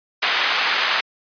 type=band-pass noise; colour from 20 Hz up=pink; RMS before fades=-20 dBFS; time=0.22-1.01 s; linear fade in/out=10 ms; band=1300 to 3900 Hz; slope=12 dB/octave; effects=resampled to 11025 Hz